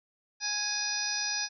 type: harmonic tone with a mistuned harmonic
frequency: 830.6 Hz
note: G#5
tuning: in tune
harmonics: 1 / 2 / 3 / 4 / 5 / 6 / 7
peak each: -42 / -37 / -39 / -45 / -42 / -33 / -34 dBFS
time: 0.4-1.49 s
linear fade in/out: 50 ms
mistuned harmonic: 4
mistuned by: +140 cents
effects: none